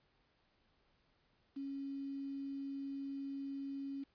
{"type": "tone with quantisation", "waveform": "sine", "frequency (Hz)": 275.7, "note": "C#4", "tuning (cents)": -9, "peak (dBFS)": -40, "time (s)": [1.56, 4.04], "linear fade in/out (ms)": 10, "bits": 10, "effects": ["pink hiss -75 dBFS RMS until 4.14 s", "resampled to 11025 Hz"]}